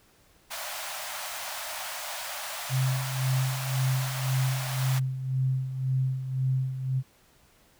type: high-pass noise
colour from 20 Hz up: pink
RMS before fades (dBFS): -36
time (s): 0.5-5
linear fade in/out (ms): 20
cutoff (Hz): 580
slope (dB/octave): 96
type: tone with tremolo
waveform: sine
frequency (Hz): 131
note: C3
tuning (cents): +2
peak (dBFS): -22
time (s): 2.69-7.03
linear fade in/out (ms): 50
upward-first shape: sine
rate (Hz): 1.9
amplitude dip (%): 65
effects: pink hiss -61 dBFS RMS until 7.79 s